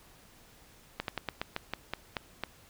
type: slowing click train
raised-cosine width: 0.3 ms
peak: -16 dBFS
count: 10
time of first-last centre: 1-2.437 s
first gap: 82 ms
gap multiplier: 1.16
effects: pink hiss -58 dBFS RMS until 2.69 s